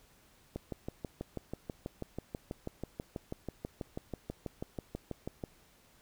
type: click train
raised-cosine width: 2 ms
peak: -24 dBFS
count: 31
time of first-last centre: 0.56-5.438 s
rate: 6.15 Hz
effects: pink hiss -64 dBFS RMS until 6.01 s